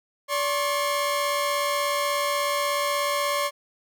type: tone pair together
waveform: sawtooth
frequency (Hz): 576 / 1075.5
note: D5 / C6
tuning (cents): -34 / +47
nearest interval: major seventh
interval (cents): 1081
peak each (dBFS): -22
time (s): 0.28-3.51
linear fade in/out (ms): 50
effects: none